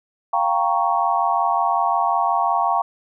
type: chord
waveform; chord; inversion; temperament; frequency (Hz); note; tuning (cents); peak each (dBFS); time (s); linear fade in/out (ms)
sine; G half-diminished seventh; third; equal; 698.5 / 784 / 932.3 / 1108.7; F5 / G5 / Bb5 / Db6; 0 / 0 / 0 / 0; -22; 0.33-2.82; 5
effects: none